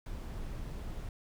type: noise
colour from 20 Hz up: brown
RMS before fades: -40 dBFS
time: 0.06-1.09 s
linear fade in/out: 2 ms
effects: none